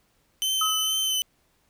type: tone with vibrato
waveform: sawtooth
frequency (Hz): 3055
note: G7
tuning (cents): -45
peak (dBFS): -20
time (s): 0.42-1.22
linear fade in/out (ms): 0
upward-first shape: triangle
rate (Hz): 2.2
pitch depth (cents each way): 24
type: tone with exponential decay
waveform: sine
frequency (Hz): 1276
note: D#6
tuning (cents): +43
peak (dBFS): -22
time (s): 0.61-1.17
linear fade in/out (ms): 5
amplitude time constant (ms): 120
effects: pink hiss -67 dBFS RMS until 1.69 s